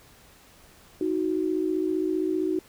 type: tone pair together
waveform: sine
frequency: 314.7 / 370 Hz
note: D#4 / F#4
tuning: +20 / 0 cents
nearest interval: minor third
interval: 280 cents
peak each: -26 dBFS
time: 1.01-2.59 s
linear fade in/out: 2 ms
effects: pink hiss -54 dBFS RMS until 2.68 s